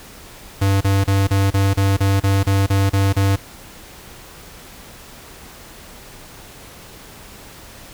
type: tone bursts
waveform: square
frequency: 98 Hz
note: G2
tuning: in tune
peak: -14 dBFS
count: 12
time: 0.61-3.362 s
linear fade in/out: 10 ms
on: 200 ms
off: 32 ms
effects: pink hiss -40 dBFS RMS until 7.93 s